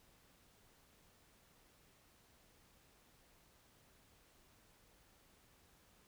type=silence; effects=pink hiss -69 dBFS RMS until 6.07 s